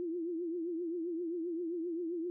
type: tone with vibrato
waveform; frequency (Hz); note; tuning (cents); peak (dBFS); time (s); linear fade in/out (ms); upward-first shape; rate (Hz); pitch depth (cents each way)
sine; 339.4; F4; -49; -34; 0-2.3; 0; triangle; 7.6; 120
effects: none